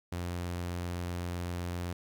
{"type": "tone", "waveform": "sawtooth", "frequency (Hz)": 87.8, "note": "F2", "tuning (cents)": 10, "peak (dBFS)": -30, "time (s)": [0.12, 1.93], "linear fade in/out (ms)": 5, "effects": ["12-bit"]}